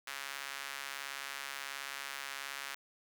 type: tone with high-pass filter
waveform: sawtooth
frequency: 138.59 Hz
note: C#3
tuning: in tune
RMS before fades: -43 dBFS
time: 0.07-2.75 s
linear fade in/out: 5 ms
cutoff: 1600 Hz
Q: 1.2
effects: none